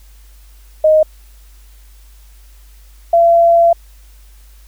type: tone pair in turn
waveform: sine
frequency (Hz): 622.3 / 678.5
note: D#5 / E5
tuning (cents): 0 / +50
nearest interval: minor second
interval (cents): 150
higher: second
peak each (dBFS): -6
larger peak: neither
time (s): 0.84-1.03 / 3.13-3.73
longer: second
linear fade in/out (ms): 5
effects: added 50 Hz sine -39 dBFS peak until 4.67 s + white hiss -51 dBFS RMS until 4.67 s